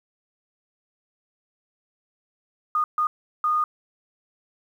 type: tone bursts at uneven times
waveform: sine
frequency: 1228 Hz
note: D#6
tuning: 23 cents flat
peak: -19 dBFS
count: 3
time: 2.75-2.84 / 2.98-3.07 / 3.44-3.64 s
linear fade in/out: 2 ms
effects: 9-bit